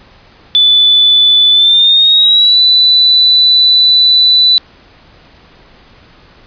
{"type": "tone with pitch glide", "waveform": "sine", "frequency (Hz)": [3486, 3981], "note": ["A7", "B7"], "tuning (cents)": [-17, 13], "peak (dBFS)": -4, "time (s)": [0.55, 4.58], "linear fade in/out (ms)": 0, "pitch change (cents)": 230, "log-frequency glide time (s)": [1.51, 2.6], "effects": ["pink hiss -42 dBFS RMS until 6.46 s", "resampled to 11025 Hz"]}